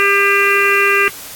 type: harmonic tone with a mistuned harmonic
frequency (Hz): 399.5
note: G4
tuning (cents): +33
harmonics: 1 / 3 / 4 / 5 / 6 / 7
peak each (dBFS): -17 / -17 / -17 / -17 / -17 / -17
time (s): 0-1.08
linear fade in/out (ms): 0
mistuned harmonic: 7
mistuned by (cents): -38
effects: white hiss -32 dBFS RMS until 1.35 s + AAC 64 kbps